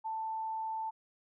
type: tone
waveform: sine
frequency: 885 Hz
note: A5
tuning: 10 cents sharp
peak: -34 dBFS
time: 0.04-0.91 s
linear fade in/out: 20 ms
effects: none